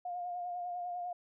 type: tone with vibrato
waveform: sine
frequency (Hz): 710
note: F5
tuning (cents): +28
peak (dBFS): -36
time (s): 0.05-1.13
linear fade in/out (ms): 5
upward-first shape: sine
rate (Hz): 10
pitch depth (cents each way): 29
effects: none